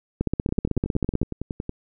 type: two click trains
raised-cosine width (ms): 3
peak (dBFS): -9 / -15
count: 17 / 14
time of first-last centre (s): 0.21-1.216 / 0.49-1.694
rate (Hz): 15.9 / 10.8
effects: none